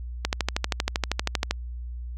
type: click train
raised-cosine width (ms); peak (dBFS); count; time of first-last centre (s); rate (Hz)
0.2; -6; 17; 0.25-1.51; 12.7
effects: added 60 Hz sine -32 dBFS peak until 2.17 s